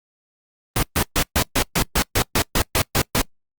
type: noise bursts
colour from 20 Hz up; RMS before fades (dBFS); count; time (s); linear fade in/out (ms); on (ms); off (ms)
pink; -18; 13; 0.76-3.217; 2; 69; 130
effects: noise-tail reverb RT60 0.1 s tail -25 dB re dry + Opus 32 kbps